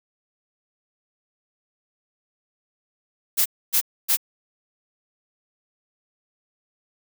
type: noise bursts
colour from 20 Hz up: blue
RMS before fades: -19 dBFS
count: 3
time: 3.37-4.171 s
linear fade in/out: 20 ms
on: 87 ms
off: 270 ms
effects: none